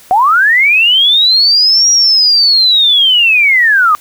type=linear two-way sweep; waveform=sine; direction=up then down; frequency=707 to 5730 to 1180 Hz; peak=-5 dBFS; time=0.11-3.95 s; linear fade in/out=0 ms; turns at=1.9 s; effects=white hiss -40 dBFS RMS until 4 s